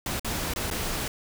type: noise with dropouts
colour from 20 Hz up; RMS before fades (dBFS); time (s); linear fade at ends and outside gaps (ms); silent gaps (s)
pink; -30; 0.06-1.08; 2; 0.196-0.246 / 0.537-0.56 / 0.702-0.711
effects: none